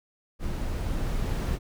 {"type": "noise with level ramp", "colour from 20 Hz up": "brown", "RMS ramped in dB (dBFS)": [-31, -26], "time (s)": [0.39, 1.59], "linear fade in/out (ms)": 50, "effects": []}